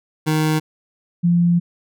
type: tone pair in turn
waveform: 25% pulse / sine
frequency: 155.56 / 172.89 Hz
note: D#3 / F3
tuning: 0 / -17 cents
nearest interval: major second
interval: 183 cents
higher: second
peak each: -12 dBFS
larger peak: neither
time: 0.26-0.6 / 1.23-1.6 s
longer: second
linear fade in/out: 20 ms
effects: none